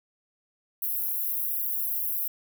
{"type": "high-pass noise", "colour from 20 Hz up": "pink", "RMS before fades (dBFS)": -29, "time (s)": [0.82, 2.28], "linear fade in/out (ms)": 5, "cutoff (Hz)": 12000, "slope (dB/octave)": 48, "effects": []}